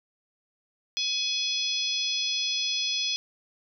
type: harmonic tone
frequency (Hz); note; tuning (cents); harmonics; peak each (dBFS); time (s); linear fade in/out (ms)
843; G#5; +26; 3 / 4 / 5 / 6 / 7; -34 / -29 / -34 / -31 / -37; 0.97-3.16; 0
effects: none